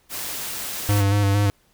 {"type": "noise", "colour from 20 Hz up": "white", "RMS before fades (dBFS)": -30, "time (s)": [0.09, 1.04], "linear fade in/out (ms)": 50}
{"type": "tone with vibrato", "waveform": "square", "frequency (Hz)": 100.8, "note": "G2", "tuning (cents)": 49, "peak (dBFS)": -17, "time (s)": [0.89, 1.5], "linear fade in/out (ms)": 0, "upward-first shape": "square", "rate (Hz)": 4.4, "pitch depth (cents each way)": 27}
{"effects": ["pink hiss -61 dBFS RMS until 1.73 s"]}